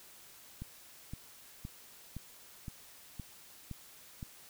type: click train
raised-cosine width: 5 ms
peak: -29 dBFS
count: 8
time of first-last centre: 0.62-4.228 s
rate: 1.94 Hz
effects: white hiss -56 dBFS RMS until 4.49 s

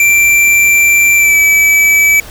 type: tone with pitch glide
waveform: square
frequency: 2351 to 2300 Hz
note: D7 to D7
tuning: +1 to -37 cents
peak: -6 dBFS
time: 0-2.2 s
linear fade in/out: 2 ms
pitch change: -38 cents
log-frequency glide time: 1.17-1.37 s
effects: added 60 Hz sine -39 dBFS peak until 2.3 s + pink hiss -32 dBFS RMS until 2.3 s

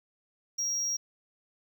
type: tone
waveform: triangle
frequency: 5640 Hz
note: F8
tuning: 16 cents sharp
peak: -27 dBFS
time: 0.58-0.97 s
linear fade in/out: 10 ms
effects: 10-bit

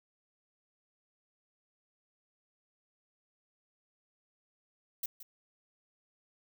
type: noise with echo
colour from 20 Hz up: violet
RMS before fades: -35 dBFS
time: 5.03-5.06 s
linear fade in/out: 5 ms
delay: 170 ms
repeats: 1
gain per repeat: -13 dB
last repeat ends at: 5.23 s
effects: none

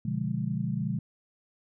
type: chord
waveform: sine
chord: B diminished seventh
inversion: none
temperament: equal with one note detuned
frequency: 123.47 / 146.83 / 177.05 / 207.7 Hz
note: B2 / D3 / F3 / Ab3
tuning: 0 / 0 / +24 / 0 cents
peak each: -33 dBFS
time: 0.05-0.99 s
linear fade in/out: 5 ms
effects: none

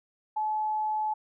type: tone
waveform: sine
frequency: 859 Hz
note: A5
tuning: 42 cents flat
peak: -26 dBFS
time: 0.36-1.14 s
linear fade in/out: 10 ms
effects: none

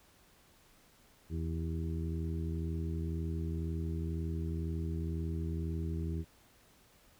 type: harmonic tone with a mistuned harmonic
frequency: 82 Hz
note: E2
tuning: 9 cents flat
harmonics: 1 / 2 / 3 / 4 / 5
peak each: -35 / -39 / -46 / -44 / -48 dBFS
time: 1.29-6.25 s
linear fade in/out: 50 ms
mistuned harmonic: 5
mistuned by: -42 cents
effects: pink hiss -64 dBFS RMS until 7.19 s

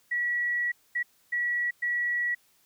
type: tone bursts at uneven times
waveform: sine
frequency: 1932 Hz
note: B6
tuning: 39 cents flat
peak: -25 dBFS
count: 4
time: 0.11-0.72 / 0.95-1.03 / 1.32-1.71 / 1.82-2.35 s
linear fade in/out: 10 ms
effects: white hiss -65 dBFS RMS until 2.65 s

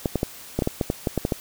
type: clicks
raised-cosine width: 2 ms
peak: -8 dBFS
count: 12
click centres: 0.058 / 0.157 / 0.231 / 0.59 / 0.622 / 0.674 / 0.812 / 0.901 / 1.072 / 1.177 / 1.251 / 1.322 s
effects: white hiss -42 dBFS RMS until 1.4 s

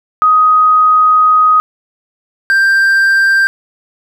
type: tone pair in turn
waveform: sine / triangle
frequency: 1253 / 1578.7 Hz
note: D#6 / G6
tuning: +12 / +12 cents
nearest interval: major third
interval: 400 cents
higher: second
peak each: -5 dBFS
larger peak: neither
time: 0.22-1.6 / 2.5-3.47 s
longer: first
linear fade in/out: 0 ms
effects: none

